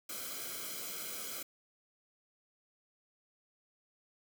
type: noise with comb filter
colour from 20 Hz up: white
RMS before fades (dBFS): -42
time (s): 0.09-1.43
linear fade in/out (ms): 5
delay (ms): 1.1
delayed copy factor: -0.9
effects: none